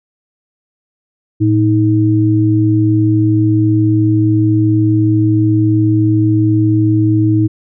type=tone pair together; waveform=sine; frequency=111.75 / 316.3 Hz; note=A2 / D#4; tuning=+27 / +29 cents; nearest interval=octave + tritone; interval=1802 cents; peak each=-11 dBFS; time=1.4-7.48 s; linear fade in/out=20 ms; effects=none